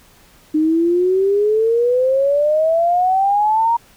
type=exponential sweep; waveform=sine; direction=up; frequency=304.4 to 945 Hz; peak=-12 dBFS; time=0.54-3.77 s; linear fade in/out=10 ms; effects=pink hiss -49 dBFS RMS until 3.96 s